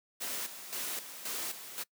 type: noise with tremolo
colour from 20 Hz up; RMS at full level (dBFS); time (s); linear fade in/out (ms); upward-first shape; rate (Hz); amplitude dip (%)
white; -37; 0.2-1.84; 20; square; 1.9; 65
effects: noise-tail reverb RT60 0.1 s tail -23 dB re dry + high-pass 200 Hz 12 dB/octave